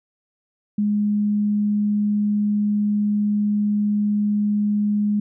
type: tone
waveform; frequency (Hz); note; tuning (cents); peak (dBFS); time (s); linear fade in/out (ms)
sine; 207.7; G#3; 0; -17; 0.78-5.2; 5
effects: none